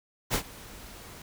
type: noise with ADSR envelope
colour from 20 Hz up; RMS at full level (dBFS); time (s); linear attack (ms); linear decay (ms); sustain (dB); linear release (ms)
pink; -25; 0.3-1.22; 41; 80; -21; 3
effects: none